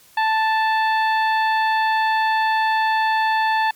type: harmonic tone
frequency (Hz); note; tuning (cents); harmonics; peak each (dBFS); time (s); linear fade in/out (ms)
880; A5; 0; 1 / 2 / 3 / 4 / 5; -17 / -22 / -30 / -33 / -36; 0.17-3.71; 5
effects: white hiss -51 dBFS RMS until 3.75 s + MP3 96 kbps